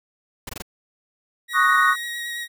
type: noise bursts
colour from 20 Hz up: pink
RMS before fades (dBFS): -32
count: 4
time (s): 0.47-0.622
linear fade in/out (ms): 5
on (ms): 23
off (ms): 20
type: tone with vibrato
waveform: 30% pulse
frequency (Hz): 1895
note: A#6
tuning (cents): +28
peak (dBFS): -25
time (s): 1.48-2.48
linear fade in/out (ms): 50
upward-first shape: sine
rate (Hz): 9.1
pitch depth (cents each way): 13
type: chord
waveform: sine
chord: D# minor seventh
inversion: third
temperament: equal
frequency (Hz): 1108.7 / 1244.5 / 1480 / 1864.7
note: C#6 / D#6 / F#6 / A#6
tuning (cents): 0 / 0 / 0 / 0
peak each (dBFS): -20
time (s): 1.53-1.96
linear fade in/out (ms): 50
effects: none